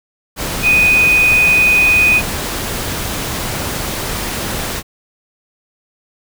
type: tone in noise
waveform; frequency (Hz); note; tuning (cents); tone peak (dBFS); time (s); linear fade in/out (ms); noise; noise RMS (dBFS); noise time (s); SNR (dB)
sine; 2489; D#7; 0; -8; 0.62-2.22; 50; pink; -21; 0.36-4.83; +10
effects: none